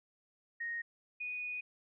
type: tone pair in turn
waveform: sine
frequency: 1864.7 / 2474 Hz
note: A#6 / D#7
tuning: 0 / -10 cents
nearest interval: perfect fourth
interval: 490 cents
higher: second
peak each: -36 / -37 dBFS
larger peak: first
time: 0.6-0.82 / 1.2-1.61 s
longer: second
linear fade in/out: 10 ms
effects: none